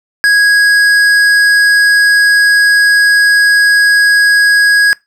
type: tone with tanh clipping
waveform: triangle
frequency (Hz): 1655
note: G#6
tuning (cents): -6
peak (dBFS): -7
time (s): 0.24-4.93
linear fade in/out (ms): 0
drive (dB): 16
effects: noise-tail reverb RT60 0.2 s tail -22 dB re dry